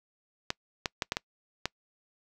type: clicks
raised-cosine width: 0.2 ms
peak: -11 dBFS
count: 6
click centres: 0.504 / 0.858 / 1.022 / 1.121 / 1.169 / 1.656 s
effects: noise-tail reverb RT60 0.1 s tail -26 dB re dry